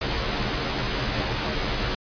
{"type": "noise with comb filter", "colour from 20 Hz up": "pink", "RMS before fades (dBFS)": -26, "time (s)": [0.01, 1.95], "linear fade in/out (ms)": 5, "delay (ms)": 12, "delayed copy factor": -0.85, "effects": ["resampled to 11025 Hz"]}